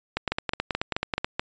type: two click trains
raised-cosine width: 0.3 ms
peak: -9 / -9 dBFS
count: 11 / 6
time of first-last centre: 0.17-1.245 / 0.32-1.395 s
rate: 9.3 / 4.65 Hz
effects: resampled to 16000 Hz